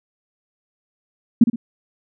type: tone with echo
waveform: sine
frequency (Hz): 233.1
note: A#3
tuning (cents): 0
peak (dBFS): -5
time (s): 1.41-1.44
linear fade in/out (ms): 5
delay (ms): 60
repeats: 2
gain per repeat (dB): -9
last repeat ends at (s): 1.56
effects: none